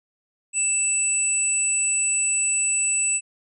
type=tone pair together; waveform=sine; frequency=2645 / 7926 Hz; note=E7 / B8; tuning=+5 / +5 cents; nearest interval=octave + perfect fifth; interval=1900 cents; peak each=-27 / -20 dBFS; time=0.53-3.21 s; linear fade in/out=50 ms; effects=none